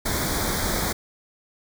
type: band-stop noise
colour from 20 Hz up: pink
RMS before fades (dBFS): -25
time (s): 0.05-0.93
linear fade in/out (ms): 10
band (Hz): 2300 to 3300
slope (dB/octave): 96
effects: none